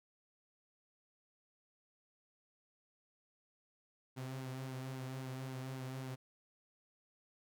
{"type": "tone with flanger", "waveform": "sawtooth", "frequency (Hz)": 130.81, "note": "C3", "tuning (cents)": 0, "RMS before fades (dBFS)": -44, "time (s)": [4.16, 6.16], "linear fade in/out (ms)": 20, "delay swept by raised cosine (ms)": [1.6, 5.8], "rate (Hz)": 3.7, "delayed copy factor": -0.5, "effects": []}